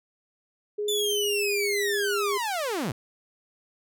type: tone with pitch glide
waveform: sine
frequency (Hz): 416.1 to 406.6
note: G#4 to G#4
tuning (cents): +3 to -37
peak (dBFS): -26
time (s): 0.78-2.38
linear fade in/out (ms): 10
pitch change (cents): -40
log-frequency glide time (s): 1.03-1.48
type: linear sweep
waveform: sawtooth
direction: down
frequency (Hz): 3539 to 98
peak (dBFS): -23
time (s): 0.88-2.92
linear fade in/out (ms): 5
effects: none